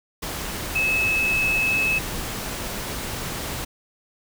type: tone in noise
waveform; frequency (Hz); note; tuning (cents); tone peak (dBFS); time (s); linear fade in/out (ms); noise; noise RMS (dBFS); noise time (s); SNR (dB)
sine; 2592; E7; -30; -19; 0.75-1.99; 10; pink; -30; 0.22-3.65; +8
effects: none